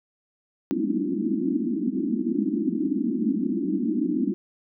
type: band-pass noise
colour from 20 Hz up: white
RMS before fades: -25 dBFS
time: 0.71-4.34 s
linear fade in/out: 0 ms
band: 190 to 340 Hz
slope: 96 dB/octave
effects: none